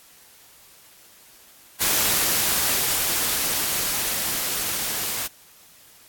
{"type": "noise with level ramp", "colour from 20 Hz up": "white", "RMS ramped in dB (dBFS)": [-20, -27], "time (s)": [1.8, 5.28], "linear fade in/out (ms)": 20, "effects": ["white hiss -51 dBFS RMS until 6.08 s", "AAC 64 kbps"]}